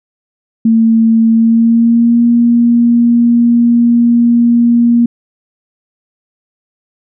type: tone with pitch glide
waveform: sine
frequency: 225.7 to 236.5 Hz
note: A3 to A#3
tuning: +44 to +25 cents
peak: -5 dBFS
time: 0.65-5.06 s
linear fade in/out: 5 ms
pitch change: +81 cents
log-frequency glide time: 1.3-2.24 s
effects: none